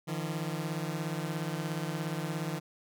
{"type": "beating tone pair", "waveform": "sawtooth", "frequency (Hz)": [153.3, 170.3], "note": ["D#3", "F3"], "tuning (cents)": [-25, -43], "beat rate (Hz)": 17, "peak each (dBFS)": [-31, -32], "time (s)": [0.07, 2.6], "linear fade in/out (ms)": 20, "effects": []}